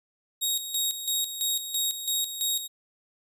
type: tone with tremolo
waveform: 15% pulse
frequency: 3766 Hz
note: A#7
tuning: 17 cents sharp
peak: -17 dBFS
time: 0.41-2.68 s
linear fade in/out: 20 ms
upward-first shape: square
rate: 3 Hz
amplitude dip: 65%
effects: resampled to 32000 Hz